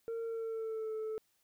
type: tone with pitch glide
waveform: sine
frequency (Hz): 457.8 to 436.9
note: A#4 to A4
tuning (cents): -31 to -12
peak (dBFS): -33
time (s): 0.08-1.18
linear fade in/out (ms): 0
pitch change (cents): -81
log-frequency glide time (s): 0.24-0.93
effects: tanh soft clip ceiling -35 dBFS + white hiss -75 dBFS RMS until 1.43 s